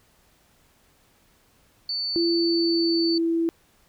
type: tone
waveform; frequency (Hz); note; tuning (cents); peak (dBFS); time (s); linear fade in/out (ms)
sine; 4500; C#8; +25; -25; 1.89-3.18; 2
type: tone with pitch glide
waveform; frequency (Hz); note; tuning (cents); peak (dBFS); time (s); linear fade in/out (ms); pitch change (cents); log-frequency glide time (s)
sine; 337.5 to 331.9; E4 to E4; +41 to +12; -20; 2.16-3.49; 0; -29; 2.31-3.04
effects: pink hiss -61 dBFS RMS until 3.88 s